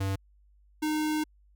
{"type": "tone pair in turn", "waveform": "square", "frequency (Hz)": [97, 307.1], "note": ["G2", "D#4"], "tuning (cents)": [-18, -23], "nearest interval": "octave + minor sixth", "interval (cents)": 1995, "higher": "second", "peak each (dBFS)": [-28, -27], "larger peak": "second", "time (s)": [[0, 0.16], [0.82, 1.24]], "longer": "second", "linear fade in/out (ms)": 10, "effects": ["added 50 Hz sine -58 dBFS peak until 1.55 s"]}